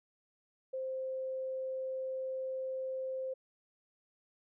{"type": "tone", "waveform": "sine", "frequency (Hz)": 523.3, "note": "C5", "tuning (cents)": 0, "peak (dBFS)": -35, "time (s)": [0.73, 3.34], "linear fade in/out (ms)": 10, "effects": []}